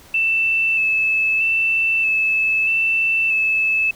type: tone with vibrato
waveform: sine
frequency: 2637 Hz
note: E7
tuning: in tune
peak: -15 dBFS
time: 0.14-3.91 s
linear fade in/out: 5 ms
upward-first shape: square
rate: 0.79 Hz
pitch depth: 17 cents each way
effects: pink hiss -46 dBFS RMS until 3.95 s